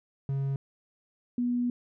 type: tone pair in turn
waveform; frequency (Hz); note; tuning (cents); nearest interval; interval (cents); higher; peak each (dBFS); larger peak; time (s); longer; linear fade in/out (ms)
triangle / sine; 137.1 / 243.6; C#3 / B3; -19 / -24; minor seventh; 995; second; -25; neither; 0.29-0.56 / 1.38-1.7; second; 2
effects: none